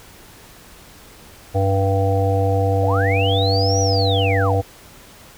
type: harmonic tone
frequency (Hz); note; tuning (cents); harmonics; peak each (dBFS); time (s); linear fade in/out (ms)
97.4; G2; -11; 1 / 3 / 5 / 7 / 8; -17 / -27 / -21 / -24 / -26; 1.54-4.62; 20
type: linear two-way sweep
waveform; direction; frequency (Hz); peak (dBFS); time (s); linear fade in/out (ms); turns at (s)
sine; up then down; 494.2 to 5920 to 494.2; -22; 2.82-4.56; 20; 3.8
effects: pink hiss -44 dBFS RMS until 5.37 s